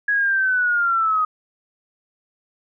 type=linear sweep; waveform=sine; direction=down; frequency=1673 to 1244.5 Hz; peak=-16 dBFS; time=0.08-1.25 s; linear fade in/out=5 ms; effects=none